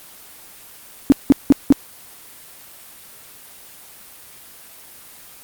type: tone bursts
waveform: sine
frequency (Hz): 277.2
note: C#4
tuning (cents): 0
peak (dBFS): -5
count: 4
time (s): 1.1-1.724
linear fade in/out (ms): 0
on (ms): 21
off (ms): 180
effects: white hiss -42 dBFS RMS until 5.43 s + Opus 24 kbps